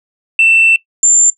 sine tone pair in turn, 2677 / 7244 Hz, E7 / A8, +26 / +49 cents, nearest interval octave + perfect fourth, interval 1723 cents, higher second, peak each -4 dBFS, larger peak neither, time 0.39-0.76 / 1.03-1.3 s, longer first, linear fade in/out 2 ms, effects noise-tail reverb RT60 0.1 s tail -20 dB re dry + tanh soft clip ceiling -2 dBFS

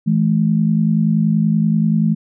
sine tone pair together, 164.34 / 214.8 Hz, E3 / A3, -5 / -41 cents, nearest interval perfect fourth, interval 464 cents, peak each -15 dBFS, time 0.06-2.15 s, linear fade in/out 20 ms, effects none

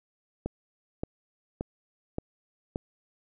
click train, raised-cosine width 2 ms, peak -17 dBFS, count 5, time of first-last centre 0.46-2.759 s, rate 1.74 Hz, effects none

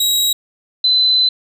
sawtooth / sine tone pair in turn, 3836 / 4031 Hz, A#7 / B7, +49 / +35 cents, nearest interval minor second, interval 86 cents, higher second, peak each -10 / -10 dBFS, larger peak neither, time 0-0.33 / 0.84-1.29 s, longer second, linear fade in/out 5 ms, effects none

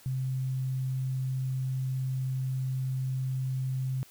sine tone, 130.81 Hz, C3, in tune, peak -28 dBFS, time 0.06-4.03 s, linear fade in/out 0 ms, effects white hiss -56 dBFS RMS until 4.1 s

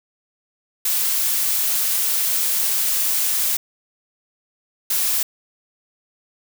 blue noise bursts at uneven times, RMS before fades -20 dBFS, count 2, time 0.85-3.57 / 4.9-5.23 s, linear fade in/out 5 ms, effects none

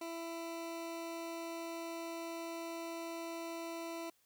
20% pulse tone, 333.1 Hz, E4, 18 cents sharp, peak -36 dBFS, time 0.01-4.1 s, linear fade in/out 5 ms, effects white hiss -73 dBFS RMS until 4.25 s

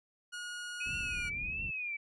sawtooth tone, 1443 Hz, F#6, 44 cents flat, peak -36 dBFS, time 0.32-1.3 s, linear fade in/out 20 ms
sine tone with vibrato, 2495 Hz, D#7, 4 cents sharp, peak -35 dBFS, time 0.8-1.97 s, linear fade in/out 10 ms, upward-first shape triangle, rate 1.5 Hz, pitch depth 150 cents each way
pink low-pass noise, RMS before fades -45 dBFS, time 0.86-1.71 s, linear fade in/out 5 ms, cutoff 180 Hz, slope 12 dB/octave
effects resampled to 24000 Hz

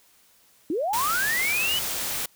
sine linear sweep, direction up, 280 to 3029 Hz, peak -23 dBFS, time 0.7-1.79 s, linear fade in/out 2 ms
white noise, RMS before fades -29 dBFS, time 0.93-2.26 s, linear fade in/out 5 ms
effects white hiss -59 dBFS RMS until 2.35 s

